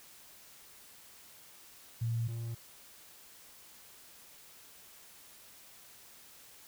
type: tone pair in turn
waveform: sine / triangle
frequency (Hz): 115.7 / 115.7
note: A#2 / A#2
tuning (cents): -13 / -13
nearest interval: unison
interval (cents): 0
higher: neither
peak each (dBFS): -30 / -34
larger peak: first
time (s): 2.01-2.28 / 2.28-2.55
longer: neither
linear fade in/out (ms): 10
effects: white hiss -56 dBFS RMS until 6.67 s